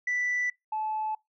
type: tone pair in turn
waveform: sine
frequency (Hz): 1975.5 / 865.6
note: B6 / A5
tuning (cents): 0 / -29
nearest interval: octave + major second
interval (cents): 1429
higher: first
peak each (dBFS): -24 / -27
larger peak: first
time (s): 0.07-0.5 / 0.72-1.15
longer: neither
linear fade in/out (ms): 5
effects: noise-tail reverb RT60 0.2 s tail -26 dB re dry + tanh soft clip ceiling -23 dBFS